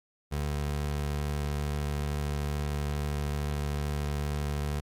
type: tone with vibrato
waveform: 25% pulse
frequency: 73.1 Hz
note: D2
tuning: 7 cents flat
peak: -25 dBFS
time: 0.31-4.81 s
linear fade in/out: 20 ms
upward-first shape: triangle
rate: 2.3 Hz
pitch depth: 9 cents each way
effects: MP3 96 kbps